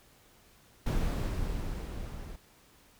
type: noise with level ramp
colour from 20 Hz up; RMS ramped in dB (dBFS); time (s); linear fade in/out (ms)
brown; -28 to -42; 0.86-2.36; 5
effects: pink hiss -61 dBFS RMS until 2.99 s